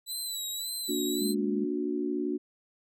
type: tone with vibrato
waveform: 20% pulse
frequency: 3951 Hz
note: B7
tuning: in tune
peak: -27 dBFS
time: 0.06-1.35 s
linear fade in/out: 50 ms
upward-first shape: sine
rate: 1.8 Hz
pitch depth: 60 cents each way
type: chord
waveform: sine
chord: Bb augmented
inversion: none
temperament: just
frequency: 233.1 / 291.4 / 364.2 Hz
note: Bb3 / D4 / F#4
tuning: 0 / -13 / -27 cents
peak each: -35 / -31 / -32 dBFS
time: 0.88-2.38 s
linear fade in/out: 20 ms
type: tone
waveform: sine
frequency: 211.2 Hz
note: G#3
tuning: 29 cents sharp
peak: -30 dBFS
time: 1.21-1.65 s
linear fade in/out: 10 ms
effects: none